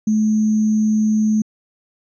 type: tone with sample-and-hold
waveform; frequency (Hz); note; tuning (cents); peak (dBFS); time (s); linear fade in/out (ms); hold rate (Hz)
sine; 215.5; A3; -36; -13; 0.07-1.42; 5; 6300
effects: resampled to 24000 Hz